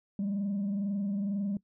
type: tone with frequency modulation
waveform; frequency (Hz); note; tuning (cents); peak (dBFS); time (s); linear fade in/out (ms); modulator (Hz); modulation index
sine; 200; G3; +35; -27; 0.19-1.57; 2; 22.1; 0.41
effects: noise-tail reverb RT60 0.1 s tail -21 dB re dry + tanh soft clip ceiling -27 dBFS